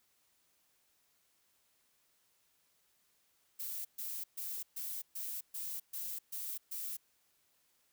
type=noise bursts; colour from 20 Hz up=violet; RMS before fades=-41 dBFS; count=9; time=3.59-6.97 s; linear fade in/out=10 ms; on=260 ms; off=130 ms; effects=white hiss -74 dBFS RMS until 7.92 s